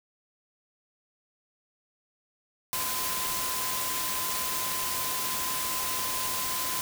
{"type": "tone in noise", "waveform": "sine", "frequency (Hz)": 1026, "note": "C6", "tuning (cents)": -34, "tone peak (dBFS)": -36, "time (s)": [2.73, 6.81], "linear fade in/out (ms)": 0, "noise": "white", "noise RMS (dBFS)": -31, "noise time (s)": [2.73, 6.81], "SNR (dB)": -8, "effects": []}